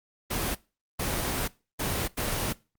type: noise bursts at uneven times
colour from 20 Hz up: pink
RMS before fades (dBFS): -29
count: 4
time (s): 0.3-0.55 / 0.99-1.48 / 1.79-2.08 / 2.17-2.53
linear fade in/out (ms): 10
effects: noise-tail reverb RT60 0.3 s tail -21 dB re dry + Opus 24 kbps